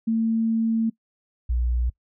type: tone pair in turn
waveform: sine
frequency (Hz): 225.3 / 60.32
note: A3 / B1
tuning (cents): +41 / -40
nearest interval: octave + major seventh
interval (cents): 2281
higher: first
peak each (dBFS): -19 / -20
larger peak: first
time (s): 0.07-0.9 / 1.49-1.9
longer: first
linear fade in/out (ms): 10
effects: noise-tail reverb RT60 0.1 s tail -22 dB re dry